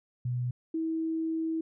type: tone pair in turn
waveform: sine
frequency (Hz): 123.47 / 323.2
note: B2 / E4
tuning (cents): 0 / -34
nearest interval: octave + perfect fourth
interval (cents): 1666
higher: second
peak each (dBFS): -28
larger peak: neither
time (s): 0.25-0.51 / 0.74-1.61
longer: second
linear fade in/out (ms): 5
effects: none